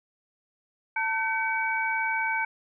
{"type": "tone cluster", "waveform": "sine", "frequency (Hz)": [893, 1532, 2269], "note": ["A5", "G6", "C#7"], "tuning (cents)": [25, -40, 40], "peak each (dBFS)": -29, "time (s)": [0.96, 2.45], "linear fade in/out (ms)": 5, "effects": []}